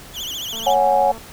35% pulse tone with vibrato, 3175 Hz, G7, 21 cents sharp, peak -24 dBFS, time 0.13-0.76 s, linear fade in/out 50 ms, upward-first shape triangle, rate 14 Hz, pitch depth 200 cents each way
click train, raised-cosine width 1 ms, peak -25 dBFS, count 147, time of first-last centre 0.53-1.179 s, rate 225 Hz
sine chord, C# suspended fourth, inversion none, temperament just, 554.4 / 739.2 / 831.5 Hz, C#5 / F#5 / G#5, 0 / -2 / +2 cents, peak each -18 / -17 / -17 dBFS, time 0.66-1.12 s, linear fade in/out 10 ms
effects pink hiss -40 dBFS RMS until 1.32 s

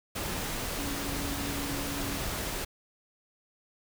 sine tone in noise, 281.7 Hz, C#4, 28 cents sharp, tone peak -37 dBFS, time 0.78-2.18 s, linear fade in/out 10 ms, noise pink, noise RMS -34 dBFS, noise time 0.15-2.65 s, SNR -6 dB, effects none

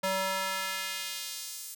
square tone with high-pass filter sweep, 190.6 Hz, G3, 48 cents flat, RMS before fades -34 dBFS, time 0.03-1.75 s, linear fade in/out 10 ms, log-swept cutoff 510 to 8500 Hz, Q 0.91, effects none

